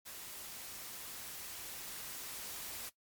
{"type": "noise with level ramp", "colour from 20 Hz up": "white", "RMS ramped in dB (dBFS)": [-48, -44], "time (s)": [0.05, 2.9], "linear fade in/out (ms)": 20, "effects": ["noise-tail reverb RT60 0.1 s tail -17 dB re dry", "MP3 96 kbps"]}